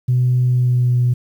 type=tone with pitch glide; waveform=sine; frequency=125.2 to 123.05 Hz; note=B2 to B2; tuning=+24 to -6 cents; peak=-11 dBFS; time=0.08-1.14 s; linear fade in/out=10 ms; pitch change=-30 cents; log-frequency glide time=0.44-0.96 s; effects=tanh soft clip ceiling -8 dBFS + 8-bit